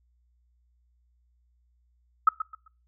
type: tone with echo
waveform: sine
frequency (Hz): 1287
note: E6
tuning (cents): -42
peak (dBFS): -13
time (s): 2.27-2.29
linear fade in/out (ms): 5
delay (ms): 130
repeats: 3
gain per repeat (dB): -12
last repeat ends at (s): 2.68
effects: noise-tail reverb RT60 0.3 s tail -21 dB re dry + added 60 Hz sine -64 dBFS peak until 2.87 s